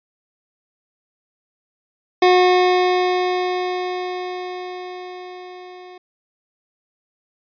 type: tone with level ramp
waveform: 25% pulse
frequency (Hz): 363.4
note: F#4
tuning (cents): -31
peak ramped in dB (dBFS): -6 to -34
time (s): 2.22-5.98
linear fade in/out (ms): 5
effects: resampled to 11025 Hz